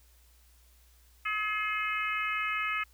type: harmonic tone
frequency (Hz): 425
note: G#4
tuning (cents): +40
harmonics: 3 / 4 / 5 / 6 / 7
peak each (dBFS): -33 / -38 / -34 / -35 / -44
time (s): 1.25-2.84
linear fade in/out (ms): 10
effects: added 60 Hz sine -59 dBFS peak until 2.93 s + white hiss -65 dBFS RMS until 2.93 s